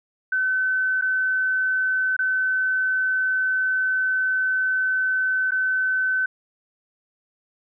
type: tone with dropouts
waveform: sine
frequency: 1521 Hz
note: F#6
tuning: 47 cents sharp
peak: -19 dBFS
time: 0.32-6.26 s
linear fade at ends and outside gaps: 5 ms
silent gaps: 1.013-1.021 / 2.166-2.19 / 5.509-5.518 s
effects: none